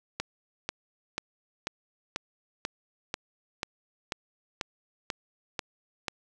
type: click train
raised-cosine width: 0.2 ms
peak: -13 dBFS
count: 13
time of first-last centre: 0.2-6.082 s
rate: 2.04 Hz
effects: none